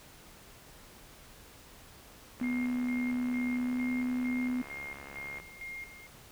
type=click train; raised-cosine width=0.5 ms; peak=-31 dBFS; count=211; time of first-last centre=2.4-5.4 s; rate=70 Hz
type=tone with pitch glide; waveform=sine; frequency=248 to 250.3 Hz; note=B3 to B3; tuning=+7 to +23 cents; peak=-29 dBFS; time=2.41-4.62 s; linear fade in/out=5 ms; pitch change=+16 cents; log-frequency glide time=3.64-3.76 s
type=tone with tremolo; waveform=sine; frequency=2127 Hz; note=C7; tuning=28 cents sharp; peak=-39 dBFS; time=2.43-6.07 s; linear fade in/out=10 ms; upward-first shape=square; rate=2.2 Hz; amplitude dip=70%
effects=pink hiss -54 dBFS RMS until 6.31 s